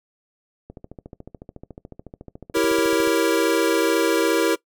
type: click train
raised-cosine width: 2 ms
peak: -24 dBFS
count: 34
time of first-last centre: 0.7-3.074 s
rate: 13.9 Hz
type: chord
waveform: square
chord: E diminished seventh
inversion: none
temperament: equal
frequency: 329.6 / 392 / 466.2 / 554.4 Hz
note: E4 / G4 / Bb4 / Db5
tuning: 0 / 0 / 0 / 0 cents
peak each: -22 / -25 / -22 / -27 dBFS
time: 2.54-4.56 s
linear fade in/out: 20 ms
effects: noise-tail reverb RT60 0.1 s tail -20 dB re dry